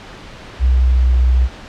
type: tone with pitch glide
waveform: sine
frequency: 63.4 to 62.74 Hz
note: B1 to B1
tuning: +46 to +28 cents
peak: -9 dBFS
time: 0.59-1.49 s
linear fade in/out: 50 ms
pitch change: -18 cents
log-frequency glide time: 0.75-1.08 s
effects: pink hiss -35 dBFS RMS until 1.68 s + low-pass 4000 Hz 12 dB/octave